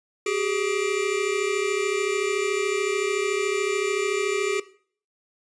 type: tone cluster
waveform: square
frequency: 383 / 416.7 / 2359 Hz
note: G4 / G#4 / D7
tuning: -40 / +6 / +7 cents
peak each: -27 / -26 / -32 dBFS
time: 0.26-4.6 s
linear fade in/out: 5 ms
effects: noise-tail reverb RT60 0.5 s tail -18 dB re dry + resampled to 22050 Hz